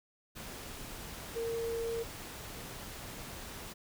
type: tone in noise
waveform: sine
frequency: 460.5 Hz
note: A#4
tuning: 21 cents flat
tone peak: -33 dBFS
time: 1.35-2.04 s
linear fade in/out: 20 ms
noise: pink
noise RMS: -45 dBFS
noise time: 0.35-3.74 s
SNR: +9 dB
effects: none